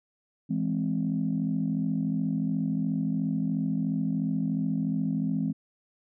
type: chord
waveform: sine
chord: E augmented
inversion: none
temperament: equal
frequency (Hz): 164.81 / 207.7 / 261.6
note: E3 / G#3 / B#3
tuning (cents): 0 / 0 / 0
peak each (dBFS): -29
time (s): 0.49-5.53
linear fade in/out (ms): 20
effects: tanh soft clip ceiling -17 dBFS